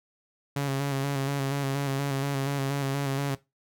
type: tone with vibrato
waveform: sawtooth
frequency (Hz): 138.59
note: C#3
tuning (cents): 0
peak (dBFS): -22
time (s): 0.56-3.35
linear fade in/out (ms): 5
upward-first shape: square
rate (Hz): 4.2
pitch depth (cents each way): 30
effects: noise-tail reverb RT60 0.2 s tail -17 dB re dry